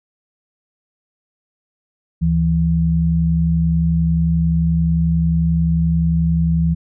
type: tone pair together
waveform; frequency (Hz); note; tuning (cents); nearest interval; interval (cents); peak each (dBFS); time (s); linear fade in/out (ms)
sine; 73.48 / 164.81; D2 / E3; +2 / 0; octave + major second; 1398; -19 / -14; 2.21-6.75; 20
effects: none